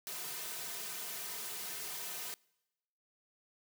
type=noise with comb filter; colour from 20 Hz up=white; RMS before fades=-42 dBFS; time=0.07-2.34 s; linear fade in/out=0 ms; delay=3.6 ms; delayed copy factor=-1; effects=noise-tail reverb RT60 1.0 s tail -26 dB re dry + high-pass 200 Hz 12 dB/octave